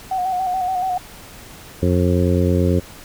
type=tone with vibrato; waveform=sine; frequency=741 Hz; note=F#5; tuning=2 cents sharp; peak=-18 dBFS; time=0.11-0.98 s; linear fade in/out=5 ms; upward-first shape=square; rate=7 Hz; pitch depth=38 cents each way
type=harmonic tone; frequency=89.1 Hz; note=F2; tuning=35 cents sharp; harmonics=1 / 2 / 3 / 4 / 5 / 6; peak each=-17 / -20 / -22 / -23 / -24 / -25 dBFS; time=1.82-2.8 s; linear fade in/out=10 ms
effects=pink hiss -40 dBFS RMS until 3.04 s